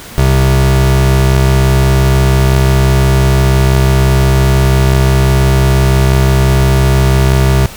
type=tone pair together; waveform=square; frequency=65.41 / 131.24 Hz; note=C2 / C3; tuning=0 / +6 cents; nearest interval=octave; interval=1206 cents; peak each=-10 dBFS; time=0.18-7.66 s; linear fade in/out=0 ms; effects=pink hiss -30 dBFS RMS until 7.76 s